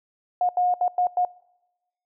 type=tone bursts at uneven times; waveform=sine; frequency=720 Hz; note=F#5; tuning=47 cents flat; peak=-18 dBFS; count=5; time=0.41-0.49 / 0.57-0.74 / 0.81-0.88 / 0.98-1.07 / 1.17-1.25 s; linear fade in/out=2 ms; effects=noise-tail reverb RT60 1.0 s tail -24 dB re dry